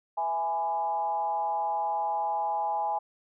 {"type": "tone with frequency modulation", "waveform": "sine", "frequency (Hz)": 830.6, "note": "G#5", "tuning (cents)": 0, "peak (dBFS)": -26, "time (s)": [0.17, 2.99], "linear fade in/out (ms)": 10, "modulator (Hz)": 171, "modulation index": 0.7, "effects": []}